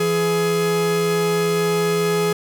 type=tone pair together; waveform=45% pulse; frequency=168.3 / 419.7 Hz; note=E3 / G#4; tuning=+36 / +18 cents; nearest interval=octave + major third; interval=1582 cents; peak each=-23 / -18 dBFS; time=0-2.33 s; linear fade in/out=5 ms; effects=none